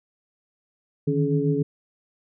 sine tone cluster, 149.8 / 156.9 / 280.6 / 425.5 Hz, D3 / D#3 / C#4 / G#4, +35 / +15 / +21 / +42 cents, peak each -25 dBFS, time 1.07-1.63 s, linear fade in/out 10 ms, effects none

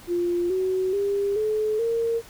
sine tone with pitch steps, 349.2 / 374.3 / 401.1 / 429.9 / 460.8 Hz, F4 / F#4 / G4 / A4 / A#4, 0 / +20 / +40 / -40 / -20 cents, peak -21 dBFS, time 0.07-2.22 s, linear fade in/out 50 ms, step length 430 ms, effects pink hiss -47 dBFS RMS until 2.29 s

